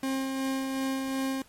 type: tone with tremolo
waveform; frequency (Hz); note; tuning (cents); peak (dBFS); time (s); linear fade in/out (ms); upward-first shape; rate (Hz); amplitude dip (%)
40% pulse; 266.9; C4; +35; -26; 0.03-1.42; 2; sine; 2.7; 30
effects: pink hiss -58 dBFS RMS until 1.48 s + MP3 64 kbps